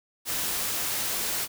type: noise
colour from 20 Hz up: white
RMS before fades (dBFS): -29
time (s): 0.25-1.48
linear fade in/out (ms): 50
effects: none